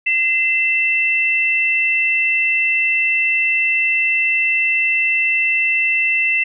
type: tone pair together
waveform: sine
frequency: 2056 / 2670 Hz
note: C7 / E7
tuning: -31 / +22 cents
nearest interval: perfect fourth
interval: 453 cents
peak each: -19 / -15 dBFS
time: 0.06-6.44 s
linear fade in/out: 10 ms
effects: none